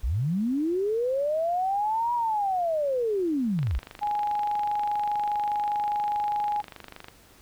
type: linear two-way sweep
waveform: sine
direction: up then down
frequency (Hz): 45.55 to 970 to 45.55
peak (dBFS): -23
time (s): 0.03-3.79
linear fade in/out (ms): 10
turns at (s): 2.14
type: click train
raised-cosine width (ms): 0.3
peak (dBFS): -24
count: 88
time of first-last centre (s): 3.59-7.084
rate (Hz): 24.9
type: tone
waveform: sine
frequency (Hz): 832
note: G#5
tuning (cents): +3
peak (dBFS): -24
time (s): 4.01-6.62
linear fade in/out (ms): 20
effects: pink hiss -55 dBFS RMS until 7.41 s